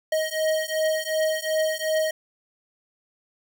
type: beating tone pair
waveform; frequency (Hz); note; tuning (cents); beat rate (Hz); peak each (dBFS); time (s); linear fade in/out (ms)
square; 627 / 629.7; D#5 / D#5; +13 / +21; 2.7; -26; 0.12-2.11; 5
effects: none